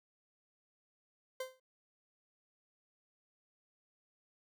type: tone with exponential decay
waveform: 40% pulse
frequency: 518 Hz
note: C5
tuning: 17 cents flat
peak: -35 dBFS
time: 1.4-1.6 s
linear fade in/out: 5 ms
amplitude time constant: 42 ms
effects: none

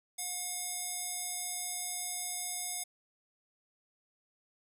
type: tone with band-pass filter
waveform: square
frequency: 721 Hz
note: F#5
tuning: 45 cents flat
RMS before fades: -38 dBFS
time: 0.18-2.84 s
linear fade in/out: 10 ms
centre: 9200 Hz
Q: 2
effects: none

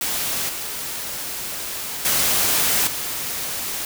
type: noise with level steps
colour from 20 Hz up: white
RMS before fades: -24 / -29 / -19 / -27 dBFS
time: 0.01-3.85 s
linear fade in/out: 2 ms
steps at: 0.49 / 2.05 / 2.87 s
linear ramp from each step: 2 ms
effects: none

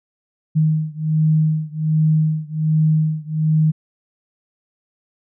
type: beating tone pair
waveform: sine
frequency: 155.56 / 156.86 Hz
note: D#3 / D#3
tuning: 0 / +14 cents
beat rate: 1.3 Hz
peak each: -17 / -18 dBFS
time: 0.55-3.72 s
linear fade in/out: 20 ms
effects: none

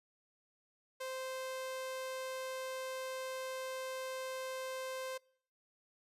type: tone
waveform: sawtooth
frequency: 521 Hz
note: C5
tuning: 7 cents flat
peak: -36 dBFS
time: 1-5.18 s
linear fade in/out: 10 ms
effects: noise-tail reverb RT60 0.6 s tail -25 dB re dry + resampled to 32000 Hz

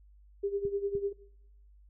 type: tone with tremolo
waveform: sine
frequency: 400.5 Hz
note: G4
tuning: 37 cents sharp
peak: -27 dBFS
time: 0.43-1.13 s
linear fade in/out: 10 ms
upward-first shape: sine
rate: 10 Hz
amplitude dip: 75%
type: clicks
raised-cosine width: 5 ms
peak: -30 dBFS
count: 2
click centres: 0.652 / 0.952 s
effects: noise-tail reverb RT60 0.8 s tail -20 dB re dry + added 50 Hz sine -55 dBFS peak until 1.89 s

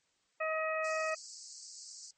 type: harmonic tone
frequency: 633 Hz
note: D#5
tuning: 30 cents sharp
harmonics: 1 / 2 / 3 / 4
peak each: -34 / -37 / -39 / -40 dBFS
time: 0.4-1.15 s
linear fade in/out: 10 ms
type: high-pass noise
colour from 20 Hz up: pink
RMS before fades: -46 dBFS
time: 0.84-2.11 s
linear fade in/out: 5 ms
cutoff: 4500 Hz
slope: 96 dB/octave
effects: white hiss -75 dBFS RMS until 2.17 s + MP3 32 kbps

